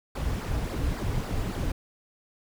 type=noise with flanger; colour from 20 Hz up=brown; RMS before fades=-29 dBFS; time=0.15-1.72 s; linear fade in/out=5 ms; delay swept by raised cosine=0.32 to 5.62 ms; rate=3.6 Hz; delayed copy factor=-0.7; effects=none